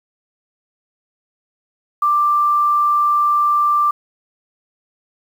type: tone with quantisation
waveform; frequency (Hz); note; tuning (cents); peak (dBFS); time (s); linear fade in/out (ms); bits
sine; 1180; D6; +8; -12; 2.02-3.91; 5; 7
effects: none